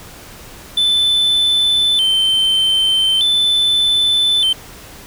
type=tone with vibrato; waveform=triangle; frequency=3300 Hz; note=G#7; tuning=12 cents flat; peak=-10 dBFS; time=0.77-4.53 s; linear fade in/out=5 ms; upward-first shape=square; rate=0.41 Hz; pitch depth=110 cents each way; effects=pink hiss -37 dBFS RMS until 5.06 s